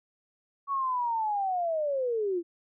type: linear sweep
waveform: sine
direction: down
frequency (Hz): 1128 to 329.6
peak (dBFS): -26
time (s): 0.67-2.43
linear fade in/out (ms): 50
effects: none